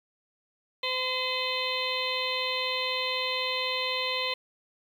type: harmonic tone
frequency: 512 Hz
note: C5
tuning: 38 cents flat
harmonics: 1 / 2 / 4 / 5 / 6 / 7 / 8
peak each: -35 / -35 / -35 / -35 / -35 / -35 / -35 dBFS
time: 0.83-4.34 s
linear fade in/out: 5 ms
effects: 9-bit